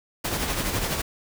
pink noise with tremolo, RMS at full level -25 dBFS, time 0.24-1.02 s, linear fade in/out 10 ms, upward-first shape sine, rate 12 Hz, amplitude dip 45%, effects none

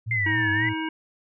sine tone with vibrato, 107.1 Hz, A2, 46 cents flat, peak -27 dBFS, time 0.06-0.74 s, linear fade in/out 20 ms, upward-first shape triangle, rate 3.8 Hz, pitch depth 180 cents each way
sine exponential two-way sweep, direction down then up, 2105 to 1684 to 2029 Hz, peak -22 dBFS, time 0.11-0.69 s, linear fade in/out 2 ms, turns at 0.51 s
harmonic tone, 318 Hz, D#4, 38 cents sharp, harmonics 1 / 3 / 5 / 7 / 9, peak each -28 / -33 / -35 / -36 / -38 dBFS, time 0.26-0.89 s, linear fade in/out 5 ms
effects none

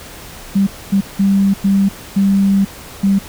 sine tone bursts at uneven times, 196.6 Hz, G3, 5 cents sharp, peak -9 dBFS, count 6, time 0.55-0.67 / 0.92-1.01 / 1.19-1.54 / 1.64-1.89 / 2.16-2.65 / 3.03-3.19 s, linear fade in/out 10 ms, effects pink hiss -34 dBFS RMS until 3.28 s

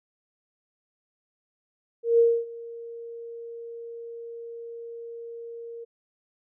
sine tone with ADSR envelope, 465.3 Hz, A#4, 3 cents flat, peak -14 dBFS, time 2.03-5.85 s, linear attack 160 ms, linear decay 260 ms, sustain -22 dB, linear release 17 ms, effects none

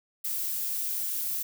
violet noise, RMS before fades -31 dBFS, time 0.24-1.43 s, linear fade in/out 10 ms, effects none

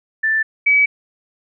sine tone pair in turn, 1767 / 2281 Hz, A6 / C#7, +7 / +49 cents, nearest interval major third, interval 442 cents, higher second, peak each -14 / -10 dBFS, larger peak second, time 0.23-0.43 / 0.66-0.86 s, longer neither, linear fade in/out 10 ms, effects none

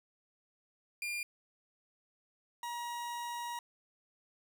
40% pulse tone pair in turn, 2400 / 952.4 Hz, D7 / A#5, +37 / +37 cents, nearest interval octave + major third, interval 1600 cents, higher first, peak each -35 / -37 dBFS, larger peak first, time 1.02-1.23 / 2.63-3.59 s, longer second, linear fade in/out 2 ms, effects none

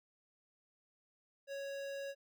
square tone with notch filter, 554.4 Hz, C#5, in tune, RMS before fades -43 dBFS, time 1.47-2.15 s, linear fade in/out 50 ms, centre 11000 Hz, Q 0.79, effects none

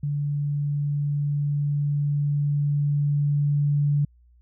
sine tone with level ramp, 144.9 Hz, D3, 23 cents flat, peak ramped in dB -23 to -18 dBFS, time 0.03-4.05 s, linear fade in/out 5 ms, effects added 60 Hz sine -53 dBFS peak until 4.41 s

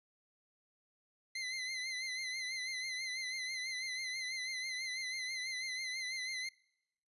25% pulse tone with vibrato, 2053 Hz, C7, 33 cents flat, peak -34 dBFS, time 1.35-6.49 s, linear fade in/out 5 ms, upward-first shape triangle, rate 6.1 Hz, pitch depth 65 cents each way, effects noise-tail reverb RT60 0.9 s tail -26 dB re dry + resampled to 24000 Hz

